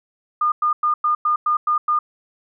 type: tone bursts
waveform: sine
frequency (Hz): 1215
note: D#6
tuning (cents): -42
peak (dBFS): -15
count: 8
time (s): 0.41-1.99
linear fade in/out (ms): 5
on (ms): 110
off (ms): 100
effects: none